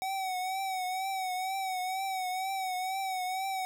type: tone with vibrato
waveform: square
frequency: 754 Hz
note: F#5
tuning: 32 cents sharp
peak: -32 dBFS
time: 0.02-3.65 s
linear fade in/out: 0 ms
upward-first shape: triangle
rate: 2.1 Hz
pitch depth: 60 cents each way
effects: none